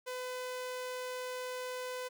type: tone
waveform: sawtooth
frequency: 504 Hz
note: B4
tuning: 35 cents sharp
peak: -34 dBFS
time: 0.06-2.09 s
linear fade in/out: 20 ms
effects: none